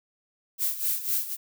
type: noise with tremolo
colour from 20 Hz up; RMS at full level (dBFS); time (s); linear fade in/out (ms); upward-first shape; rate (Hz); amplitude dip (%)
violet; -25; 0.58-1.37; 50; sine; 4; 75
effects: none